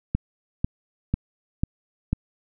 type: click train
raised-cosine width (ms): 5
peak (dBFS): -9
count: 5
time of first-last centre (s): 0.15-2.13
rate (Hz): 2.02
effects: none